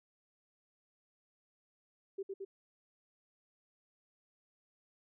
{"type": "tone with echo", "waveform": "sine", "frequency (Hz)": 390, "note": "G4", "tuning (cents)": -9, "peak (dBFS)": -36, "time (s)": [2.18, 2.23], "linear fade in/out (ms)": 10, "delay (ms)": 110, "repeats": 2, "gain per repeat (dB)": -2, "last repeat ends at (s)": 2.45, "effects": []}